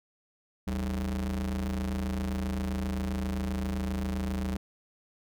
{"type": "ring-modulated tone", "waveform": "square", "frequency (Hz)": 60.1, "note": "B1", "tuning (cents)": -46, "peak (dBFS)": -27, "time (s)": [0.67, 4.57], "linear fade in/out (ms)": 5, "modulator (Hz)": 134, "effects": []}